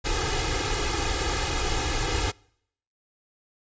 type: noise with comb filter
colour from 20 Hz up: pink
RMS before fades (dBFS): -26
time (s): 0.04-2.32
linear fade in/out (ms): 20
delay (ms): 2.4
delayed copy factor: +1
effects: noise-tail reverb RT60 0.7 s tail -26 dB re dry + resampled to 16000 Hz